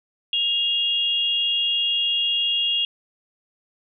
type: tone pair together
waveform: sine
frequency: 2815 / 3313 Hz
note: F7 / G#7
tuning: +13 / -5 cents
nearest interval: minor third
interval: 282 cents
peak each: -22 dBFS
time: 0.33-2.85 s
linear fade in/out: 2 ms
effects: none